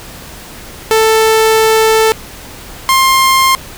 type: tone pair in turn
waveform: sawtooth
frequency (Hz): 441.8 / 1059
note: A4 / C6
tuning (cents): +7 / +21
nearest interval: octave + minor third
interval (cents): 1514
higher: second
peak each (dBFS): -3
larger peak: neither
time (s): 0.91-2.12 / 2.89-3.55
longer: first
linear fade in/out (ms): 0
effects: pink hiss -31 dBFS RMS until 3.77 s

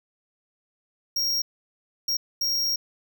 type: tone bursts at uneven times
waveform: square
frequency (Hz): 5588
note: F8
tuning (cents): 0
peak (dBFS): -23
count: 3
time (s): 1.16-1.42 / 2.08-2.17 / 2.41-2.76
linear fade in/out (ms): 5
effects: none

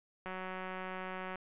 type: click train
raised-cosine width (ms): 0.5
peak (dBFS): -27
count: 205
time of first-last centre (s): 0.26-1.357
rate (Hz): 186
effects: resampled to 8000 Hz

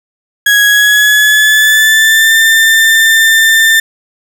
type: tone with pitch glide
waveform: 35% pulse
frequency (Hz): 1661.2 to 1790.7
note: G#6 to A6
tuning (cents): 0 to +30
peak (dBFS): -3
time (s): 0.46-3.8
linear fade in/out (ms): 5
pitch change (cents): +130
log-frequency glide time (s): 0.65-2.34
effects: none

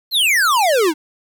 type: exponential sweep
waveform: square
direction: down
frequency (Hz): 4337 to 290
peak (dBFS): -13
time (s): 0.11-0.94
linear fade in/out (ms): 50
effects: 8-bit

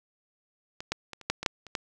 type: clicks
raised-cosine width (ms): 0.2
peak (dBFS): -20 / -11 / -22 / -29 / -8 / -17 / -6 / -28 / -12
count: 9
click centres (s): 0.805 / 0.92 / 1.133 / 1.213 / 1.3 / 1.43 / 1.462 / 1.667 / 1.752
effects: none

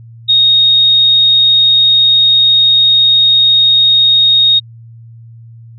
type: tone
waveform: sine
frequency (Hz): 3729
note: A#7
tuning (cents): 0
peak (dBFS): -5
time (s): 0.28-4.6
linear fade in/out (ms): 20
effects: added 115 Hz sine -32 dBFS peak until 5.78 s

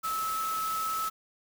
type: tone in noise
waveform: sine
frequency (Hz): 1300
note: E6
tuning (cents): -24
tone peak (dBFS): -29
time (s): 0.03-1.1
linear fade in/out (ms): 20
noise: white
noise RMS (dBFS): -39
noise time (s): 0.03-1.1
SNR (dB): +7
effects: none

